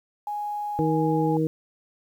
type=tone; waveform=sine; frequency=830.6 Hz; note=G#5; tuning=in tune; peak=-27 dBFS; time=0.27-1.37 s; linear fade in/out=2 ms
type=harmonic tone; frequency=158 Hz; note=D#3; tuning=27 cents sharp; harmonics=1 / 2 / 3; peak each=-25 / -24 / -26 dBFS; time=0.79-1.47 s; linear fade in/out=0 ms
effects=9-bit